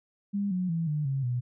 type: tone with pitch steps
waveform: sine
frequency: 201.3 / 182.47 / 165.41 / 149.94 / 135.91 / 123.2 Hz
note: G3 / F#3 / E3 / D3 / C#3 / B2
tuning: +46 / -24 / +6 / +36 / -34 / -4 cents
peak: -26 dBFS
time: 0.33-1.41 s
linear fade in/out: 20 ms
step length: 180 ms
effects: none